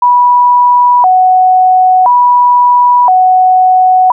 sine tone with vibrato, 852 Hz, G#5, 44 cents sharp, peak -3 dBFS, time 0.02-4.12 s, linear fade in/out 5 ms, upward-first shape square, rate 0.49 Hz, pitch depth 240 cents each way, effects none

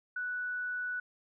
sine tone, 1480 Hz, F#6, in tune, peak -33 dBFS, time 0.16-1 s, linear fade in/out 5 ms, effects none

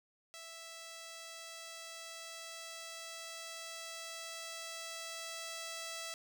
5% pulse tone with level ramp, 659.3 Hz, E5, in tune, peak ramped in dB -37 to -30 dBFS, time 0.34-6.14 s, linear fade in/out 0 ms, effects none

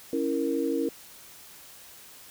sine chord, A# diminished, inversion first, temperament equal, 277.2 / 329.6 / 466.2 Hz, C#4 / E4 / A#4, 0 / 0 / 0 cents, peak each -29 dBFS, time 0.13-0.89 s, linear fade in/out 2 ms, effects white hiss -49 dBFS RMS until 2.3 s

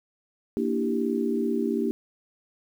sine chord, E half-diminished seventh, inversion second, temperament equal, 233.1 / 293.7 / 329.6 / 392 Hz, Bb3 / D4 / E4 / G4, 0 / 0 / 0 / 0 cents, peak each -27 / -30 / -31 / -28 dBFS, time 0.57-1.91 s, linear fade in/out 0 ms, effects 9-bit

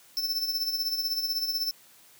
square tone with tremolo, 5310 Hz, E8, 12 cents sharp, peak -25 dBFS, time 0.17-1.71 s, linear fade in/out 0 ms, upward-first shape sine, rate 16 Hz, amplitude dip 60%, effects white hiss -56 dBFS RMS until 2.19 s + high-pass 100 Hz 12 dB/octave

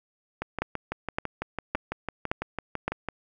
two click trains, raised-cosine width 0.5 ms, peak -11 / -15 dBFS, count 5 / 17, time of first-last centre 0.62-2.88 / 0.42-3.087 s, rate 1.77 / 6 Hz, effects none

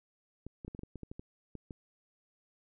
clicks, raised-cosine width 3 ms, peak -30 dBFS, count 12, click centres 0.466 / 0.648 / 0.68 / 0.749 / 0.792 / 0.834 / 0.957 / 1.033 / 1.115 / 1.195 / 1.553 / 1.708 s, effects none

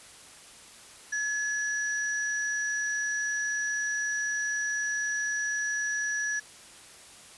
sine tone pair together, 1700 / 5832 Hz, G#6 / F#8, +40 / -26 cents, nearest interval octave + major sixth, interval 2134 cents, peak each -28 / -35 dBFS, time 1.12-6.4 s, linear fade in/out 10 ms, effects white hiss -50 dBFS RMS until 7.37 s + resampled to 24000 Hz

